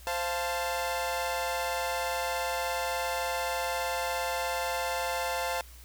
sawtooth chord, F major, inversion second, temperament equal with one note detuned, 523.3 / 692 / 880 Hz, C5 / F5 / A5, 0 / -16 / 0 cents, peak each -30 dBFS, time 0.07-5.61 s, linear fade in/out 0 ms, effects added 61 Hz sine -48 dBFS peak until 5.84 s + white hiss -54 dBFS RMS until 5.84 s

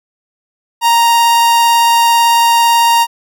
45% pulse tone with vibrato, 933 Hz, A#5, 1 cent sharp, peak -7 dBFS, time 0.81-3.07 s, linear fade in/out 50 ms, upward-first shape sine, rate 18 Hz, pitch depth 8 cents each way, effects none

